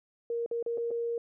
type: tone with dropouts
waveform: sine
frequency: 468 Hz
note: A#4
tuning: 7 cents sharp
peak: -29 dBFS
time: 0.3-1.18 s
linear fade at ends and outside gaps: 2 ms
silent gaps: 0.462-0.512 / 0.627-0.662 / 0.775-0.78 / 0.907-0.912 s
effects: none

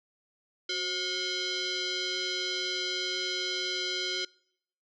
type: tone with frequency modulation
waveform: sine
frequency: 533 Hz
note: C5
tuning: 32 cents sharp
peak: -29 dBFS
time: 0.69-4.25 s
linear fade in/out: 5 ms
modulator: 901 Hz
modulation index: 5.2
effects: noise-tail reverb RT60 0.7 s tail -25 dB re dry

